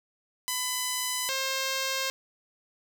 5% pulse tone pair in turn, 1004 / 531.9 Hz, B5 / C5, +28 / +28 cents, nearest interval major seventh, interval 1100 cents, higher first, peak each -16 dBFS, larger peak neither, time 0.48-1.29 / 1.29-2.1 s, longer neither, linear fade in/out 0 ms, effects none

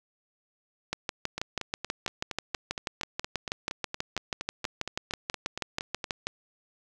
two click trains, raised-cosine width 0.2 ms, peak -16 / -12 dBFS, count 21 / 34, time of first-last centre 1.38-6.042 / 0.93-6.27 s, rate 4.29 / 6.18 Hz, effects none

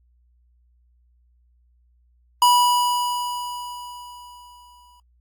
square tone with exponential decay, 978 Hz, B5, 17 cents flat, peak -12 dBFS, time 2.42-5 s, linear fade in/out 2 ms, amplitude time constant 560 ms, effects added 60 Hz sine -57 dBFS peak until 5.2 s + AAC 64 kbps

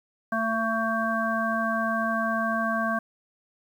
harmonic tone, 224.5 Hz, A3, 35 cents sharp, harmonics 1 / 3 / 5 / 7, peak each -29 / -29 / -29 / -29 dBFS, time 0.32-2.99 s, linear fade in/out 5 ms, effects 9-bit

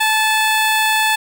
15% pulse tone, 871 Hz, A5, 18 cents flat, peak -7 dBFS, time 0-1.16 s, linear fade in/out 10 ms, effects none

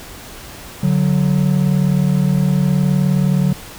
triangle tone pair together, 145.66 / 185 Hz, D3 / F#3, -14 / 0 cents, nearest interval major third, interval 414 cents, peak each -13 dBFS, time 0.83-3.53 s, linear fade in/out 5 ms, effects pink hiss -35 dBFS RMS until 3.78 s

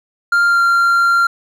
triangle tone with pitch glide, 1396.9 to 1383.3 Hz, F6 to F6, 0 to -17 cents, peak -8 dBFS, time 0.32-1.27 s, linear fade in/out 5 ms, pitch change -17 cents, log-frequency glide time 0.47-0.6 s, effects none

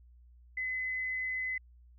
sine tone, 2027 Hz, B6, 45 cents sharp, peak -32 dBFS, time 0.57-1.58 s, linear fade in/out 5 ms, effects added 60 Hz sine -55 dBFS peak until 1.98 s

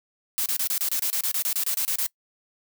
blue noise bursts, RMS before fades -25 dBFS, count 16, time 0.38-2.064 s, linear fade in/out 0 ms, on 79 ms, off 28 ms, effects noise-tail reverb RT60 0.1 s tail -23 dB re dry

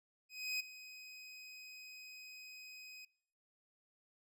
25% pulse tone with ADSR envelope, 2515 Hz, D#7, 18 cents sharp, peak -31 dBFS, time 0.29-3.05 s, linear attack 310 ms, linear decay 10 ms, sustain -16 dB, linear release 4 ms, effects noise-tail reverb RT60 0.8 s tail -25 dB re dry + resampled to 32000 Hz

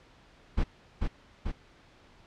brown noise with echo, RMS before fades -25 dBFS, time 0.57-0.64 s, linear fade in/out 10 ms, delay 440 ms, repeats 2, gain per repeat -3 dB, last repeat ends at 1.52 s, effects pink hiss -58 dBFS RMS until 2.26 s + low-pass 4000 Hz 12 dB/octave

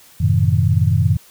sine chord, F# diminished seventh, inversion none, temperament equal with one note detuned, 92.5 / 110 / 130.81 / 158.65 Hz, F#2 / A2 / C3 / Eb3, 0 / 0 / 0 / +34 cents, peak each -16 / -17 / -19 / -19 dBFS, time 0.2-1.17 s, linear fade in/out 10 ms, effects white hiss -47 dBFS RMS until 1.3 s

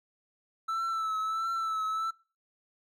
triangle tone with vibrato, 1318.5 Hz, E6, in tune, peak -27 dBFS, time 0.68-2.11 s, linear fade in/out 10 ms, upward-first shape triangle, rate 1.5 Hz, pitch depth 44 cents each way, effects noise-tail reverb RT60 0.4 s tail -25 dB re dry

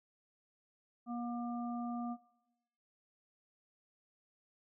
harmonic tone, 238.7 Hz, A#3, 41 cents sharp, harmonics 1 / 3 / 5, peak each -38 / -45 / -48 dBFS, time 1.06-2.17 s, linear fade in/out 50 ms, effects noise-tail reverb RT60 1.0 s tail -20 dB re dry

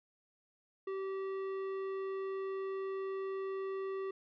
triangle tone with tanh clipping, 386 Hz, G4, 27 cents flat, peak -38 dBFS, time 0.87-4.11 s, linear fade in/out 5 ms, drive 16 dB, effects none

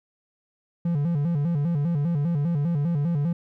triangle tone with vibrato, 156.8 Hz, D#3, 14 cents sharp, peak -19 dBFS, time 0.85-3.33 s, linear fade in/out 5 ms, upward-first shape square, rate 5 Hz, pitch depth 150 cents each way, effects none

